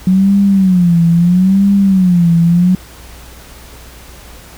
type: tone with vibrato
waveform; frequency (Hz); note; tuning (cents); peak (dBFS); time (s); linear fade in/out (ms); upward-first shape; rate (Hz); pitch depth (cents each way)
sine; 183; F#3; -19; -6; 0.07-2.75; 2; sine; 0.76; 150
effects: added 60 Hz sine -36 dBFS peak until 4.57 s + pink hiss -37 dBFS RMS until 4.57 s